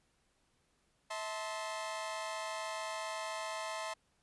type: chord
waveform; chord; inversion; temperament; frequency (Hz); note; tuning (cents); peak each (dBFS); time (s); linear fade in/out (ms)
sawtooth; A minor; second; equal with one note detuned; 646.1 / 880 / 1046.5; E5 / A5 / C6; -35 / 0 / 0; -38 / -40 / -39; 1.1-3.94; 10
effects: pink hiss -75 dBFS RMS until 4.22 s + resampled to 24000 Hz